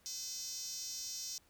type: tone with high-pass filter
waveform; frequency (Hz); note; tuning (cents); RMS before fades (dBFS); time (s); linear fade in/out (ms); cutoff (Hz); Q
5% pulse; 512; C5; -38; -43; 0.06-1.38; 0; 5700; 2.9
effects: pink hiss -69 dBFS RMS until 1.49 s